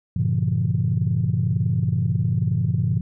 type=chord; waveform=sine; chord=G diminished seventh; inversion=none; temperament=equal with one note detuned; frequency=98 / 116.54 / 138.59 / 169.15 Hz; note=G2 / Bb2 / Db3 / Fb3; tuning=0 / 0 / 0 / +45 cents; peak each=-24 / -22 / -24 / -24 dBFS; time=0.16-3.01 s; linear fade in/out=5 ms; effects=tanh soft clip ceiling -10 dBFS